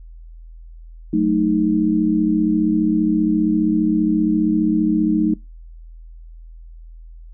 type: chord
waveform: sine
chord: D# diminished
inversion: first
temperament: equal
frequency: 185 / 220 / 311.1 Hz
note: F#3 / A3 / D#4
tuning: 0 / 0 / 0 cents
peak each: -21 / -19 / -17 dBFS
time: 1.13-5.34 s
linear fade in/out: 5 ms
effects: noise-tail reverb RT60 0.2 s tail -23 dB re dry + added 41 Hz sine -36 dBFS peak until 7.33 s